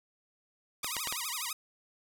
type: tone with vibrato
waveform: 5% pulse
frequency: 1096 Hz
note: C#6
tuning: 20 cents flat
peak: -22 dBFS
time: 0.83-1.53 s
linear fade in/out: 5 ms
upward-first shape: sine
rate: 12 Hz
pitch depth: 270 cents each way
type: clicks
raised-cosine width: 0.2 ms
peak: -16 dBFS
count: 4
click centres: 0.845 / 0.967 / 1.073 / 1.125 s
effects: none